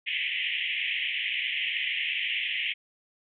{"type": "band-pass noise", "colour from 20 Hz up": "white", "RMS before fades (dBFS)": -30, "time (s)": [0.06, 2.74], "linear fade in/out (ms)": 20, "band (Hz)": [1900, 3200], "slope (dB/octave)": 96, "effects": []}